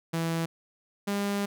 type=tone pair in turn; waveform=sawtooth; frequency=165 / 201.6 Hz; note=E3 / G3; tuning=+2 / +49 cents; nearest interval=minor third; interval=347 cents; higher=second; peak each=-23 dBFS; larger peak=neither; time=0.13-0.46 / 1.07-1.46 s; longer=second; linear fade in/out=10 ms; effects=none